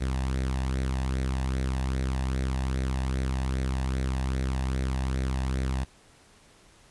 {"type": "tone with flanger", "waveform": "sawtooth", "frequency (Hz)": 65.41, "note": "C2", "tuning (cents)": 0, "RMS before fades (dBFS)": -28, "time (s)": [0, 5.85], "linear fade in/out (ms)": 20, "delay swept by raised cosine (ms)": [0.49, 1.14], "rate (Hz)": 2.5, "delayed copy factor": 0.55, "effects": ["pink hiss -57 dBFS RMS until 6.9 s", "resampled to 24000 Hz"]}